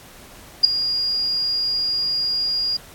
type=tone with ADSR envelope; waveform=sine; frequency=4842 Hz; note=D#8; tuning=48 cents flat; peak=-4 dBFS; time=0.63-2.77 s; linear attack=17 ms; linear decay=5 ms; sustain=-15 dB; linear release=6 ms; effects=pink hiss -44 dBFS RMS until 2.94 s + AAC 64 kbps